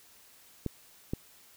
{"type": "clicks", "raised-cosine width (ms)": 3, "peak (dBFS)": -18, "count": 2, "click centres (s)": [0.663, 1.135], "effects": ["white hiss -58 dBFS RMS until 1.56 s"]}